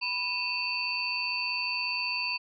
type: tone cluster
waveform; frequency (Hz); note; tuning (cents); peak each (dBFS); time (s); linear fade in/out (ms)
sine; 982 / 2511 / 2688 / 4563; B5 / D#7 / E7 / C#8; -10 / +15 / +33 / +49; -38 / -37 / -32 / -32; 0.01-2.38; 20
effects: none